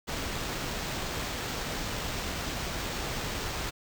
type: noise with sample-and-hold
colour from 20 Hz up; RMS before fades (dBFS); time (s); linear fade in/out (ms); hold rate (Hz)
pink; -34; 0.07-3.71; 20; 11025
effects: none